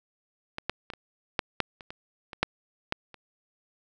clicks, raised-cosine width 0.3 ms, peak -17 / -11 / -20 / -25 / -8 / -7 / -27 / -23 / -23 / -6 / -10 / -29 dBFS, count 12, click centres 0.584 / 0.696 / 0.902 / 0.936 / 1.392 / 1.603 / 1.808 / 1.905 / 2.332 / 2.43 / 2.924 / 3.143 s, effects none

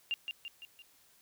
sine tone with echo, 2794 Hz, F7, in tune, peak -30 dBFS, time 0.11-0.14 s, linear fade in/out 0 ms, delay 170 ms, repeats 4, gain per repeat -5 dB, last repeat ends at 0.82 s, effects white hiss -65 dBFS RMS until 1.21 s

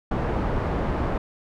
pink low-pass noise, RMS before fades -25 dBFS, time 0.11-1.18 s, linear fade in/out 5 ms, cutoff 1100 Hz, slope 12 dB/octave, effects none

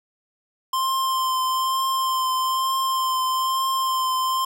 square tone with vibrato, 1046.5 Hz, C6, in tune, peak -21 dBFS, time 0.73-4.45 s, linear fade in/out 5 ms, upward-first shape triangle, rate 1.1 Hz, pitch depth 20 cents each way, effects none

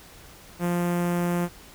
sawtooth tone with notch filter, 174.61 Hz, F3, in tune, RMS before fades -25 dBFS, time 0.59-1.49 s, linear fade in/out 50 ms, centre 4200 Hz, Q 0.63, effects pink hiss -48 dBFS RMS until 1.74 s

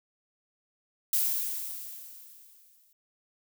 violet noise with exponential decay, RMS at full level -25 dBFS, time 1.13-2.93 s, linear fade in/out 2 ms, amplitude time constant 390 ms, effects none

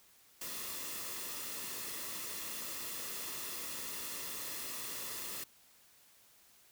white noise with comb filter, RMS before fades -42 dBFS, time 0.41-5.44 s, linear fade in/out 5 ms, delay 1.3 ms, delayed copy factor -0.5, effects white hiss -64 dBFS RMS until 6.71 s

